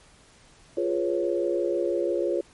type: chord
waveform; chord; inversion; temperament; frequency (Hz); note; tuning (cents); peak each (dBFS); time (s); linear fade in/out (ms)
sine; C# dominant seventh; first; equal; 349.2 / 415.3 / 493.9 / 554.4; E#4 / G#4 / B4 / C#5; 0 / 0 / 0 / 0; -26 / -30 / -31 / -28; 0.77-2.41; 5
effects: pink hiss -55 dBFS RMS until 2.53 s + MP3 48 kbps